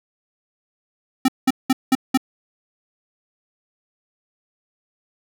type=tone bursts; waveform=square; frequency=261.6 Hz; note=C4; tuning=in tune; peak=-13 dBFS; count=5; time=1.25-2.175 s; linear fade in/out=5 ms; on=33 ms; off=190 ms; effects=none